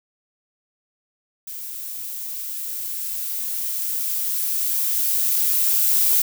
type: noise with level ramp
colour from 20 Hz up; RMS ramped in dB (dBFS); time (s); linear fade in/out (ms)
violet; -33 to -17; 1.47-6.22; 5
effects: none